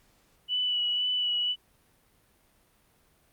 sine tone with vibrato, 2958 Hz, F#7, 1 cent flat, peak -25 dBFS, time 0.48-1.56 s, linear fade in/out 50 ms, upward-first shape sine, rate 2 Hz, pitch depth 19 cents each way, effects pink hiss -65 dBFS RMS until 3.32 s + Opus 48 kbps

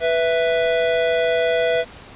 square tone pair together, 493.9 / 660.2 Hz, B4 / E5, 0 / +2 cents, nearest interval perfect fourth, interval 502 cents, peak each -20 dBFS, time 0-1.85 s, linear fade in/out 50 ms, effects pink hiss -41 dBFS RMS until 2.15 s + resampled to 8000 Hz

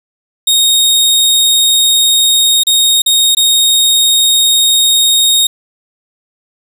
sawtooth tone with dropouts, 3726 Hz, A#7, 2 cents flat, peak -4 dBFS, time 0.47-5.47 s, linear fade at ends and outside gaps 5 ms, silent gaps 2.635-2.668 / 3.02-3.061 / 3.349-3.369 s, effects none

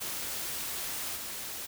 white noise with level steps, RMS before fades -36 / -39 dBFS, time 0-1.67 s, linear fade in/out 20 ms, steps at 1.15 s, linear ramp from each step 20 ms, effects none

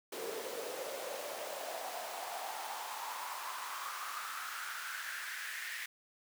pink noise with high-pass filter sweep, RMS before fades -42 dBFS, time 0.12-5.86 s, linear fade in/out 5 ms, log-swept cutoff 420 to 1900 Hz, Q 4.8, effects none

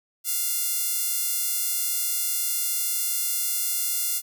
sawtooth tone with high-pass filter, 698.5 Hz, F5, in tune, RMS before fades -26 dBFS, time 0.24-4.22 s, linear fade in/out 50 ms, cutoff 9500 Hz, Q 0.59, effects none

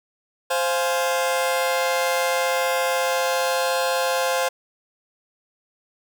sawtooth chord, F minor, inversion second, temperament just, 523.8 / 698.5 / 838.1 Hz, C5 / F5 / Ab5, +2 / 0 / +16 cents, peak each -18 / -22 / -24 dBFS, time 0.5-4.49 s, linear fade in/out 10 ms, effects none

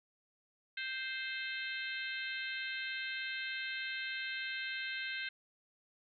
harmonic tone with a mistuned harmonic, 523.3 Hz, C5, in tune, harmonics 3 / 4 / 5 / 6 / 7 / 8, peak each -41 / -43 / -45 / -47 / -48 / -49 dBFS, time 0.77-5.29 s, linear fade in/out 5 ms, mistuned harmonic 8, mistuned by -34 cents, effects none

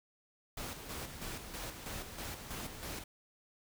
pink noise with tremolo, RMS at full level -42 dBFS, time 0.57-3.04 s, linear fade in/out 5 ms, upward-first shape square, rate 3.1 Hz, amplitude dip 50%, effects none

